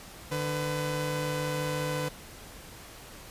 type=tone pair together; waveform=sawtooth; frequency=149.25 / 502 Hz; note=D3 / B4; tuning=+28 / +28 cents; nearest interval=octave + major sixth; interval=2100 cents; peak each=-28 dBFS; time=0.31-2.09 s; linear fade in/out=10 ms; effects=pink hiss -47 dBFS RMS until 3.3 s + resampled to 32000 Hz